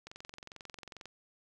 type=click train; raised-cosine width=0.2 ms; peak=-29 dBFS; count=23; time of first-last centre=0.07-1.057 s; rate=22.3 Hz; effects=none